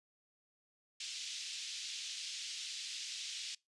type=band-pass noise; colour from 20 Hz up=pink; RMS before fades=-44 dBFS; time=1-3.55 s; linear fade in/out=5 ms; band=2900 to 6700 Hz; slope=24 dB/octave; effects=noise-tail reverb RT60 0.2 s tail -23 dB re dry + resampled to 24000 Hz